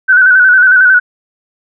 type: tone with vibrato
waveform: sine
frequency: 1500 Hz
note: F#6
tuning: 23 cents sharp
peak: -3 dBFS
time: 0.08-1 s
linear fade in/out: 20 ms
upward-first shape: square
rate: 11 Hz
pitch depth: 43 cents each way
effects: none